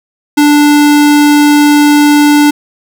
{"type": "tone", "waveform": "square", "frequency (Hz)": 293.7, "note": "D4", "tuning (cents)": 0, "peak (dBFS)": -4, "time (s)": [0.37, 2.51], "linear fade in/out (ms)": 10, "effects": []}